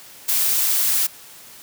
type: noise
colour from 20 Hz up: blue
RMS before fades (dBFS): -19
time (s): 0.28-1.07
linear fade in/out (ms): 10
effects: white hiss -43 dBFS RMS until 1.62 s + high-pass 80 Hz 12 dB/octave